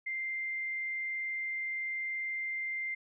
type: tone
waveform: sine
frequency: 2093 Hz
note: C7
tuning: in tune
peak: -33 dBFS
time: 0.06-2.95 s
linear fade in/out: 10 ms
effects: none